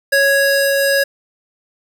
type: tone pair together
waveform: square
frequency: 554 / 1661.2 Hz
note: C#5 / G#6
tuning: -1 / 0 cents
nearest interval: octave + perfect fifth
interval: 1901 cents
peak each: -15 dBFS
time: 0.12-1.04 s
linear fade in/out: 10 ms
effects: none